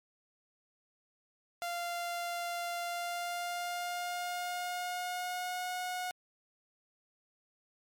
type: tone with pitch glide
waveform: sawtooth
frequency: 694 to 727.2 Hz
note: F5 to F#5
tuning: -11 to -30 cents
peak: -31 dBFS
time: 1.62-6.11 s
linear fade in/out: 0 ms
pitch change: +81 cents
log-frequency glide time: 2.82-5.73 s
effects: MP3 96 kbps